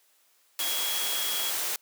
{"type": "tone in noise", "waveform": "sine", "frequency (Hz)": 3316, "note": "G#7", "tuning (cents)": -3, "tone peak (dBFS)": -32, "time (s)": [0.6, 1.5], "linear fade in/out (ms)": 2, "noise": "white", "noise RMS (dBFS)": -30, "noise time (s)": [0.59, 1.76], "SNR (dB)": -5, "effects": ["white hiss -65 dBFS RMS until 1.81 s", "high-pass 400 Hz 12 dB/octave"]}